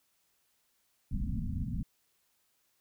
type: low-pass noise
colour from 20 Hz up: pink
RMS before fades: -34 dBFS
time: 1.11-1.83 s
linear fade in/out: 5 ms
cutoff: 260 Hz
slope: 96 dB/octave
effects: white hiss -74 dBFS RMS until 2.8 s